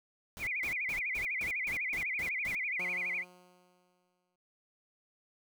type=noise bursts; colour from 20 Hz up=pink; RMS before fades=-46 dBFS; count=9; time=0.37-2.55 s; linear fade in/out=0 ms; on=100 ms; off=160 ms
type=tone with vibrato; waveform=sine; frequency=2217 Hz; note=C#7; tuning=in tune; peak=-32 dBFS; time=0.39-3.25 s; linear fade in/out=50 ms; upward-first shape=sine; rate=12 Hz; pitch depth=190 cents each way
type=tone with exponential decay; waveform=10% pulse; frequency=180 Hz; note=F#3; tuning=47 cents flat; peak=-34 dBFS; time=2.79-4.36 s; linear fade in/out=5 ms; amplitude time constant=340 ms
effects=none